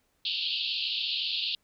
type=band-pass noise; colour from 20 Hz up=pink; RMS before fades=-31 dBFS; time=0.25-1.55 s; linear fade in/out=2 ms; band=2700 to 4600 Hz; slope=96 dB/octave; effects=pink hiss -72 dBFS RMS until 1.63 s